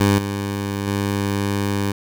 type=tone with level steps; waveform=15% pulse; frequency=100.2 Hz; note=G2; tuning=38 cents sharp; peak=-7 / -16 / -13 dBFS; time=0-1.92 s; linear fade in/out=5 ms; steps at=0.18 / 0.87 s; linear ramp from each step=2 ms; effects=none